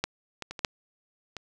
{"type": "clicks", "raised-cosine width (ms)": 0.2, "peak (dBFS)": [-9, -18, -20, -20, -6, -20], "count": 6, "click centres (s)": [0.04, 0.423, 0.51, 0.592, 0.648, 1.367], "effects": []}